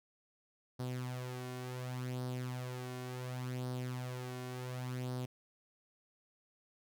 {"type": "tone with flanger", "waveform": "sawtooth", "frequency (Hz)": 126.1, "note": "B2", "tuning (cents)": 36, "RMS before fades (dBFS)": -41, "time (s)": [0.79, 5.26], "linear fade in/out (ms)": 10, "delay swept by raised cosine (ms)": [0.2, 2.8], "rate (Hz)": 0.69, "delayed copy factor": 0.6, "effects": []}